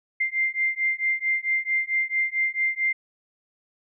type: beating tone pair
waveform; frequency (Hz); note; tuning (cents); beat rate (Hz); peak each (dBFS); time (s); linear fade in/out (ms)
sine; 2093 / 2097.5; C7 / C7; 0 / +4; 4.5; -25; 0.2-2.93; 10
effects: none